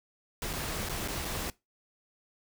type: noise with dropouts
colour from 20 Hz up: pink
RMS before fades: -35 dBFS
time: 0.42-1.5 s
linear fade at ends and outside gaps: 1 ms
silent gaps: 0.531-0.535 / 0.888-0.895 / 1.077-1.083 / 1.248-1.251 s
effects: noise-tail reverb RT60 0.2 s tail -20 dB re dry